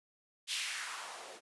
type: noise with band-pass filter sweep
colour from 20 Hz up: blue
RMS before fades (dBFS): -41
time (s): 0.47-1.41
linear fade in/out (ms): 50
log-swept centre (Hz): 3400 to 410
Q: 1.9
effects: resampled to 24000 Hz